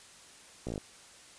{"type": "slowing click train", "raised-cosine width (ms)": 2, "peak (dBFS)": -23, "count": 7, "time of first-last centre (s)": [0.67, 0.779], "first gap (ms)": 16, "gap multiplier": 1.05, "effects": ["white hiss -54 dBFS RMS until 1.38 s", "resampled to 22050 Hz"]}